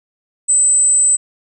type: tone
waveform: sine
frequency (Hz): 8060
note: B8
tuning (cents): +34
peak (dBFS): -9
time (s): 0.48-1.17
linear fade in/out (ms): 20
effects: none